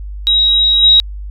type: tone with level steps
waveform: sine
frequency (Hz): 3824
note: A#7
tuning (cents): +43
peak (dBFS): -8 / -4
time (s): 0.27-1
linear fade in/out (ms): 0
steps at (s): 0.82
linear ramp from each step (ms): 20
effects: added 50 Hz sine -23 dBFS peak until 1.3 s